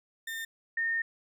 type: tone pair in turn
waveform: 35% pulse / sine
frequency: 1812 / 1829.9 Hz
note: A#6 / A#6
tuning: -50 / -33 cents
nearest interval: unison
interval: 17 cents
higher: second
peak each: -33 / -27 dBFS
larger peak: second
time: 0.27-0.45 / 0.77-1.02 s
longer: second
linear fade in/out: 5 ms
effects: none